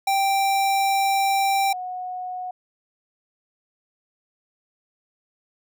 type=tone pair in turn; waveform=square / sine; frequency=784 / 732 Hz; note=G5 / F#5; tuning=0 / -19 cents; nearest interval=minor second; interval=119 cents; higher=first; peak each=-19 / -28 dBFS; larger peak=first; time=0.07-1.73 / 1.73-2.51 s; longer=first; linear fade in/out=5 ms; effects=none